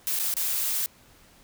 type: noise with dropouts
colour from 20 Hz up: blue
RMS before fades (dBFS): -27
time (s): 0.07-0.86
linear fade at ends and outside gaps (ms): 0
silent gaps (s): 0.19-0.197 / 0.339-0.367
effects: pink hiss -56 dBFS RMS until 1.43 s